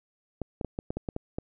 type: clicks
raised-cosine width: 2 ms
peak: -18 dBFS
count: 9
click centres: 0.417 / 0.612 / 0.647 / 0.789 / 0.905 / 0.97 / 1.088 / 1.164 / 1.385 s
effects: none